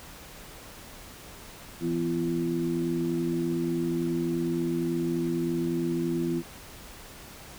sine tone cluster, 166.9 / 250.3 / 339.1 Hz, E3 / B3 / E4, +22 / +23 / +49 cents, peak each -31 / -31 / -28 dBFS, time 1.8-6.43 s, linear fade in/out 50 ms, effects pink hiss -46 dBFS RMS until 7.58 s

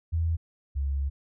sine tone pair in turn, 82.41 / 69.32 Hz, E2 / C#2, 0 / +1 cents, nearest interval minor third, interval 299 cents, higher first, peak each -23 / -25 dBFS, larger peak first, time 0.12-0.37 / 0.75-1.1 s, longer second, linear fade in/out 20 ms, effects none

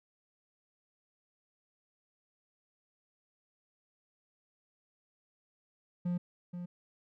triangle tone with echo, 176.4 Hz, F3, 18 cents sharp, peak -28 dBFS, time 6.05-6.18 s, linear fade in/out 10 ms, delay 480 ms, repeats 1, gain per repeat -8 dB, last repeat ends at 6.66 s, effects none

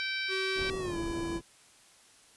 harmonic tone, 774 Hz, G5, 22 cents flat, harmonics 2 / 3 / 4 / 5 / 6 / 7, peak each -36 / -35 / -42 / -39 / -42 / -44 dBFS, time 0-0.7 s, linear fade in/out 0 ms
square tone with pitch glide, 381.1 to 335.6 Hz, G4 to E4, -49 to +31 cents, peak -34 dBFS, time 0.28-1.41 s, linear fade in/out 50 ms, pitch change -220 cents, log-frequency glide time 0.78-0.97 s
pink low-pass noise, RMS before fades -40 dBFS, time 0.55-1.42 s, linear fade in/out 50 ms, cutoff 620 Hz, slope 12 dB/octave
effects white hiss -59 dBFS RMS until 2.36 s + resampled to 24000 Hz

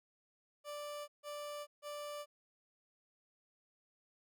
30% pulse tone bursts, 587.3 Hz, D5, in tune, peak -40 dBFS, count 3, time 0.64-2.26 s, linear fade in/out 50 ms, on 440 ms, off 150 ms, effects none

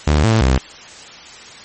sawtooth tone with pitch steps, 74.9 / 111.5 / 65 Hz, D2 / A2 / C2, +35 / +23 / -11 cents, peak -7 dBFS, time 0.07-0.58 s, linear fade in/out 5 ms, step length 170 ms, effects white hiss -37 dBFS RMS until 1.64 s + MP3 32 kbps

